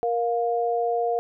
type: tone pair together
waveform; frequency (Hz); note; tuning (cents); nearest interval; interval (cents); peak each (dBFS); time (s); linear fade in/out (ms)
sine; 469.5 / 704; A#4 / F5; +12 / +14; perfect fifth; 702; -24; 0.03-1.19; 0
effects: none